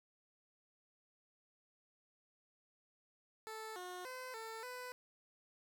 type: tone with pitch steps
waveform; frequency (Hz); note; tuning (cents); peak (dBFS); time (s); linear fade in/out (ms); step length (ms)
15% pulse; 439.1 / 361.6 / 511 / 447.1 / 499.5; A4 / F#4 / C5 / A4 / B4; -4 / -40 / -41 / +28 / +20; -39; 3.47-4.92; 0; 290
effects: none